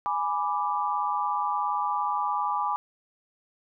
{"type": "chord", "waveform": "sine", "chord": "G# diminished", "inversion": "none", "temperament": "equal", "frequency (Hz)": [830.6, 987.8, 1174.7], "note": ["G#5", "B5", "D6"], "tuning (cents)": [0, 0, 0], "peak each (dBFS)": -29, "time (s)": [0.06, 2.76], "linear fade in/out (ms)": 0, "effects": []}